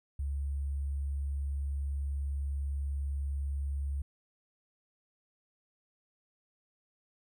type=tone with sample-and-hold; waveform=sine; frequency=69.9 Hz; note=C#2; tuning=15 cents sharp; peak=-31 dBFS; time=0.19-4.02 s; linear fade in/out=5 ms; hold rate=8820 Hz; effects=none